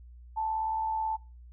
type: tone with amplitude modulation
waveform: sine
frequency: 880 Hz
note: A5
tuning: in tune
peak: -26 dBFS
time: 0.36-1.17 s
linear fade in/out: 20 ms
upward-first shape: sine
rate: 78.4 Hz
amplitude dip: 40%
effects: noise-tail reverb RT60 0.3 s tail -22 dB re dry + added 60 Hz sine -47 dBFS peak until 1.52 s